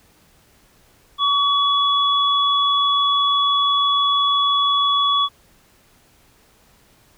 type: tone pair together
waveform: sine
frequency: 1133 / 3393 Hz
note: C#6 / G#7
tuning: +37 / +36 cents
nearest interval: octave + perfect fifth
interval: 1899 cents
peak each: -17 / -18 dBFS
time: 1.18-5.29 s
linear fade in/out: 50 ms
effects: pink hiss -55 dBFS RMS until 7.17 s